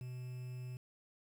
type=tone with quantisation; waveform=triangle; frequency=125.5 Hz; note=B2; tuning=28 cents sharp; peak=-40 dBFS; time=0.01-0.77 s; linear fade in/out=2 ms; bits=10; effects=none